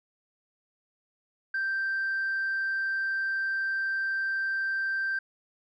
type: tone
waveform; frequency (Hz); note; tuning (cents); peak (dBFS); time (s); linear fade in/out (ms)
sine; 1568; G6; 0; -25; 1.54-5.19; 5
effects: tanh soft clip ceiling -24 dBFS